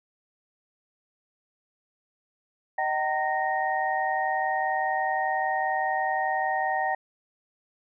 sine tone cluster, 620 / 765 / 916 / 1859 Hz, D#5 / G5 / A#5 / A#6, -6 / -42 / -31 / -5 cents, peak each -33 / -26 / -32 / -30 dBFS, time 2.78-6.95 s, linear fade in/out 5 ms, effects none

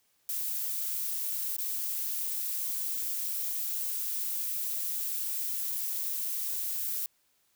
violet noise with dropouts, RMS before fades -33 dBFS, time 0.29-7.06 s, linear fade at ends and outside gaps 2 ms, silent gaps 1.566-1.583 s, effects white hiss -71 dBFS RMS until 7.55 s

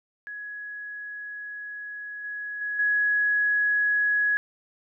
sine tone with level steps, 1676 Hz, G#6, 15 cents sharp, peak -34 / -31 / -27 / -20 dBFS, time 0.27-4.37 s, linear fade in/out 0 ms, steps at 2.24 / 2.61 / 2.79 s, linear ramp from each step 5 ms, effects none

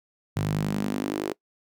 sawtooth tone with high-pass filter sweep, 50.7 Hz, G#1, 41 cents flat, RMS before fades -28 dBFS, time 0.36-1.33 s, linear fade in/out 10 ms, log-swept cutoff 120 to 380 Hz, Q 3.5, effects noise-tail reverb RT60 0.1 s tail -23 dB re dry

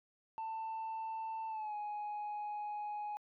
sine tone with pitch glide, 890 to 835.2 Hz, A5 to G#5, +20 to +10 cents, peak -36 dBFS, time 0.38-3.17 s, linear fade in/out 0 ms, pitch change -110 cents, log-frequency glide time 1.48-1.75 s, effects tanh soft clip ceiling -37 dBFS

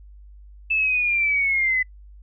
sine linear sweep, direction down, 2637 to 2000 Hz, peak -18 dBFS, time 0.7-1.83 s, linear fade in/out 10 ms, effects noise-tail reverb RT60 0.1 s tail -25 dB re dry + added 50 Hz sine -42 dBFS peak until 2.22 s

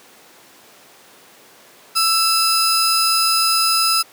sawtooth tone pair together, 1327 / 5010 Hz, E6 / D#8, +11 / +11 cents, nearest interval octave + major seventh, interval 2300 cents, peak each -14 dBFS, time 1.95-4.03 s, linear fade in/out 20 ms, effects pink hiss -46 dBFS RMS until 4.12 s + high-pass 300 Hz 12 dB/octave

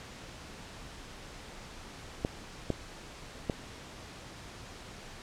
clicks, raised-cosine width 2 ms, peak -15 dBFS, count 3, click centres 2.249 / 2.703 / 3.498 s, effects pink hiss -47 dBFS RMS until 5.22 s + low-pass 7000 Hz 12 dB/octave

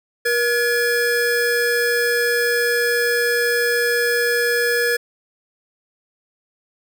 square tone pair together, 477.2 / 1697 Hz, A#4 / G#6, +41 / +37 cents, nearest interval octave + minor seventh, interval 2196 cents, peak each -20 dBFS, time 0.25-4.97 s, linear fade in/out 10 ms, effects none

